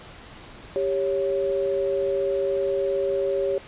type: tone pair together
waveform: sine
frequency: 394.3 / 554.4 Hz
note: G4 / C#5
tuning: +10 / 0 cents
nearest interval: tritone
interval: 590 cents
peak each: -24 dBFS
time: 0.76-3.58 s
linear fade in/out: 0 ms
effects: pink hiss -44 dBFS RMS until 3.67 s + resampled to 8000 Hz